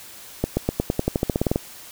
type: accelerating click train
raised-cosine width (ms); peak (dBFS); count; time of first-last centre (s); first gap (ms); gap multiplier
2; -6; 15; 0.44-1.559; 130; 0.92
effects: white hiss -42 dBFS RMS until 1.91 s